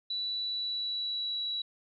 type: tone with pitch glide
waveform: sine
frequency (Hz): 3951 to 3912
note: B7 to B7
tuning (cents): 0 to -17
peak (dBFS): -31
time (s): 0.1-1.62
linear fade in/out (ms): 5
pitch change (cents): -17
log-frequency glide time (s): 0.44-1.41
effects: none